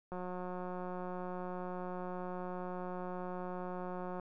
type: click train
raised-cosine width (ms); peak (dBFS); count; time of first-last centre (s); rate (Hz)
1; -29; 739; 0.12-4.197; 181
effects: none